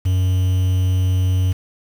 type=tone with quantisation; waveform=triangle; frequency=92.5 Hz; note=F#2; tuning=in tune; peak=-12 dBFS; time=0.05-1.53 s; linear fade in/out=10 ms; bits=6; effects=none